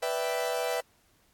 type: chord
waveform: 40% pulse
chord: E minor seventh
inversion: second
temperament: equal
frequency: 493.9 / 587.3 / 659.3 / 784 Hz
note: B4 / D5 / E5 / G5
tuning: 0 / 0 / 0 / 0 cents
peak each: -31 / -36 / -32 / -35 dBFS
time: 0.02-0.81 s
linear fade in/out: 10 ms
effects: pink hiss -66 dBFS RMS until 1.33 s + AAC 64 kbps